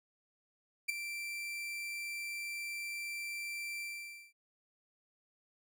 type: tone with ADSR envelope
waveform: 40% pulse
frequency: 2349 Hz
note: D7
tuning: in tune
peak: -27 dBFS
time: 0.88-4.33 s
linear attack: 16 ms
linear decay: 8 ms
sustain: -11 dB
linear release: 520 ms
effects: none